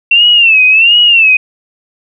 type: tone with vibrato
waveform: sine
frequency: 2700 Hz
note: E7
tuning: 41 cents sharp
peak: -3 dBFS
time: 0.11-1.37 s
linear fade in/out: 5 ms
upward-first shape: sine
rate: 1.4 Hz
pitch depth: 130 cents each way
effects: none